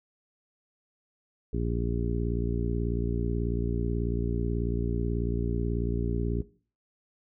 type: harmonic tone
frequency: 58.27 Hz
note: A#1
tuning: in tune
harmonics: 1 / 2 / 3 / 4 / 5 / 6 / 7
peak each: -30 / -33 / -35 / -36 / -37 / -38 / -38 dBFS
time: 1.53-6.42 s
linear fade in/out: 5 ms
effects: noise-tail reverb RT60 0.4 s tail -17 dB re dry